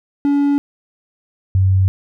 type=tone pair in turn; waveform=triangle / sine; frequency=284.5 / 94.94 Hz; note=C#4 / F#2; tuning=+45 / +45 cents; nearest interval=octave + perfect fifth; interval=1900 cents; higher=first; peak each=-10 dBFS; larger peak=neither; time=0.25-0.58 / 1.55-1.88 s; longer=neither; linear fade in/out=0 ms; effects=none